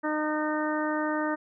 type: harmonic tone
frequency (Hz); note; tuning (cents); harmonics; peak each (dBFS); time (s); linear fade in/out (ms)
305.5; D#4; -32; 1 / 2 / 3 / 4 / 5 / 6; -29 / -32 / -34 / -35 / -36 / -37; 0.03-1.36; 20
effects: none